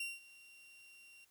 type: tone with ADSR envelope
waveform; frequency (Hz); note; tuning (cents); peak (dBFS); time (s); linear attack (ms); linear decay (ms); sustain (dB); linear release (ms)
40% pulse; 2755; F7; -24; -36; 0-1.25; 4; 190; -20; 10
effects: white hiss -72 dBFS RMS until 1.3 s